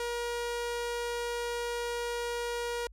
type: tone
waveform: sawtooth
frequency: 476.3 Hz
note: A#4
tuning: 37 cents sharp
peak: -28 dBFS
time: 0-2.87 s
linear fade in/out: 2 ms
effects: added 50 Hz sine -50 dBFS peak until 2.92 s + low-pass 11000 Hz 12 dB/octave